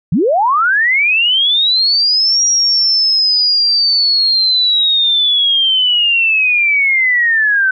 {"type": "linear two-way sweep", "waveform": "sine", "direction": "up then down", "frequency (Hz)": [130.81, 5710, 1515], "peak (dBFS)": -9, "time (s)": [0.12, 7.71], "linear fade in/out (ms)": 5, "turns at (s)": 2.44, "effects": []}